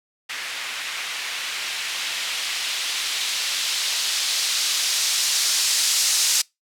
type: noise with low-pass filter sweep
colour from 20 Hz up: violet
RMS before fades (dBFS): -24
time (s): 0.29-6.42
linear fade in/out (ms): 10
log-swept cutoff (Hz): 2100 to 5800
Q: 1.1
effects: noise-tail reverb RT60 0.2 s tail -25 dB re dry